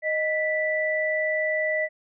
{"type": "tone pair together", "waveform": "sine", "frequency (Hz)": [622.3, 1972.6], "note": ["D#5", "B6"], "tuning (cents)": [0, -3], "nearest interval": "octave + minor sixth", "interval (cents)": 1997, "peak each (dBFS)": -25, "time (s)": [0.02, 1.89], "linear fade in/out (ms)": 50, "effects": []}